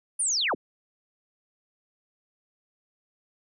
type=linear sweep; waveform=sine; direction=down; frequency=9810 to 85.5 Hz; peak=-23 dBFS; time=0.19-0.55 s; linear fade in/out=10 ms; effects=none